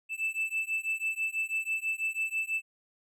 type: beating tone pair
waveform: triangle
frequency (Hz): 2637 / 2643.1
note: E7 / E7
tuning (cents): 0 / +4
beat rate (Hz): 6.1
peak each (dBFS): -31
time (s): 0.09-2.62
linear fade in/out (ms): 50
effects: none